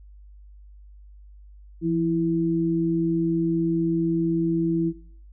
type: tone pair together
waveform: sine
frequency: 169.2 / 329.3 Hz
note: E3 / E4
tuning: +45 / -2 cents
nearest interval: octave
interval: 1153 cents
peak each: -25 / -22 dBFS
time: 1.81-4.93 s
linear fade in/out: 50 ms
effects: noise-tail reverb RT60 0.5 s tail -17 dB re dry + added 50 Hz sine -44 dBFS peak until 5.32 s